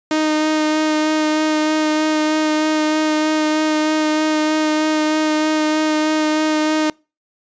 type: tone with vibrato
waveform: sawtooth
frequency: 309 Hz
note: D#4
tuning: 12 cents flat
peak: -11 dBFS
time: 0.11-6.9 s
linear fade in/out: 2 ms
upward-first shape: sine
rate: 3.2 Hz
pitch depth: 12 cents each way
effects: noise-tail reverb RT60 0.3 s tail -26 dB re dry + resampled to 16000 Hz